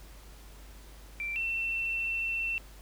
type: tone pair in turn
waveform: sine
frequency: 2349 / 2693 Hz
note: D7 / E7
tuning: 0 / +36 cents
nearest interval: major second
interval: 236 cents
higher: second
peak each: -32 / -29 dBFS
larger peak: second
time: 1.2-1.36 / 1.36-2.58 s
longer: second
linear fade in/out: 0 ms
effects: added 50 Hz sine -48 dBFS peak until 2.81 s + pink hiss -55 dBFS RMS until 2.81 s